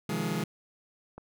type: chord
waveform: sawtooth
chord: F minor seventh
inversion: second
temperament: just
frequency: 130.96 / 157.15 / 174.61 / 209.5 Hz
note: C3 / Eb3 / F3 / Ab3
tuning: +2 / +18 / 0 / +15 cents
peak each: -35 / -30 / -30 / -29 dBFS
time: 0.09-0.44 s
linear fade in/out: 5 ms
type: click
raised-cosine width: 1 ms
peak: -29 dBFS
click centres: 1.18 s
effects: none